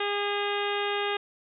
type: harmonic tone with a mistuned harmonic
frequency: 407.4 Hz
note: G#4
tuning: 33 cents flat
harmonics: 1 / 2 / 3 / 4 / 5 / 6 / 7 / 8 / 9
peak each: -30 / -33 / -35 / -36 / -37 / -38 / -38 / -39 / -40 dBFS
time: 0-1.17 s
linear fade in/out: 5 ms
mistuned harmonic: 6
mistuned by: +27 cents
effects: none